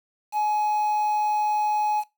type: tone with quantisation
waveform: triangle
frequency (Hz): 844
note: G#5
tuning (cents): +28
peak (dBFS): -19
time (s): 0.32-2.04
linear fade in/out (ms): 50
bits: 7
effects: noise-tail reverb RT60 0.2 s tail -19 dB re dry